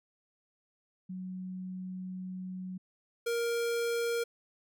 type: tone pair in turn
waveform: sine / square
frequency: 185 / 468.2 Hz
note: F#3 / A#4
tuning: 0 / +8 cents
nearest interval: octave + major third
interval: 1608 cents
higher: second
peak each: -37 / -30 dBFS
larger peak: second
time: 1.09-2.78 / 3.26-4.24 s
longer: first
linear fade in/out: 10 ms
effects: none